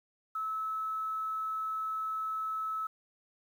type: tone with quantisation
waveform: sine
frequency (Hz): 1300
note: E6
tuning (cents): -24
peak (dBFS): -32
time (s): 0.35-2.87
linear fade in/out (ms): 5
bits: 10
effects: none